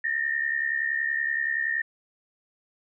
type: tone pair together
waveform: sine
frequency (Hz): 1794.1 / 1864.7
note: A6 / A#6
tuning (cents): +33 / 0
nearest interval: minor second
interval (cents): 67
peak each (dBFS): -27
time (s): 0.04-1.82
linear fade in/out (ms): 5
effects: none